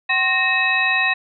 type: tone cluster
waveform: sine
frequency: 757 / 1066 / 1853 / 2576 / 3872 Hz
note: F#5 / C6 / A#6 / E7 / B7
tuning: +39 / +32 / -11 / -41 / -35 cents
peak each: -26 / -27 / -19 / -19 / -27 dBFS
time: 0.09-1.14 s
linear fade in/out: 10 ms
effects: none